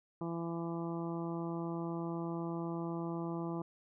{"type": "harmonic tone", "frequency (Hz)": 168, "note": "E3", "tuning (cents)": 33, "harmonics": [1, 2, 3, 4, 5, 6, 7], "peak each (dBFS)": [-39, -39, -49, -48, -49, -49, -51], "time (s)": [0.21, 3.62], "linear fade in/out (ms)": 2, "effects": []}